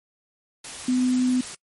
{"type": "tone in noise", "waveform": "sine", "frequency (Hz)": 252.6, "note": "B3", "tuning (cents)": 39, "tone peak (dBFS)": -18, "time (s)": [0.88, 1.41], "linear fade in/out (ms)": 5, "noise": "white", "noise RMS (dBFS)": -36, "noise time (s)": [0.64, 1.55], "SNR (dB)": 15, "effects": ["noise-tail reverb RT60 0.1 s tail -24 dB re dry", "MP3 48 kbps"]}